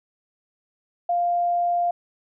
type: tone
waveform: sine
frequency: 698.5 Hz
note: F5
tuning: in tune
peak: -19 dBFS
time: 1.09-1.91 s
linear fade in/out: 5 ms
effects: none